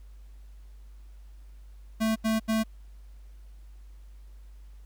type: tone bursts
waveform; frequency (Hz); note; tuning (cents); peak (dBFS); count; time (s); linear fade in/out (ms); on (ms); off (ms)
square; 221; A3; +8; -24; 3; 2-2.638; 20; 160; 79
effects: added 50 Hz sine -45 dBFS peak until 4.85 s + pink hiss -67 dBFS RMS until 4.85 s